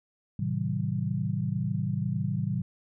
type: chord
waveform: sine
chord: A diminished seventh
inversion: none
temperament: just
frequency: 110 / 132 / 158.4 / 190.08 Hz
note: A2 / C3 / Eb3 / Gb3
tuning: 0 / +16 / +31 / +47 cents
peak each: -32 dBFS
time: 0.39-2.62 s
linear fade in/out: 5 ms
effects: none